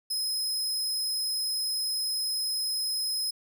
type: tone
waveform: sawtooth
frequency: 5110 Hz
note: D#8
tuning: 45 cents sharp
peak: -25 dBFS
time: 0.1-3.31 s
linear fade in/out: 10 ms
effects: none